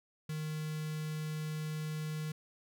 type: tone with notch filter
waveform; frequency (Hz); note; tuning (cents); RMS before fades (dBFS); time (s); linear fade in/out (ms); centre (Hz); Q
square; 154.6; D#3; -11; -38; 0.29-2.32; 5; 690; 0.75
effects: none